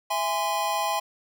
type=chord; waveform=square; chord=E augmented; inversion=none; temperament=just; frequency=659.3 / 824.1 / 1030.1 Hz; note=E5 / G#5 / B#5; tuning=0 / -14 / -27 cents; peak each=-32 / -28 / -29 dBFS; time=0.1-1 s; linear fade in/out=10 ms; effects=none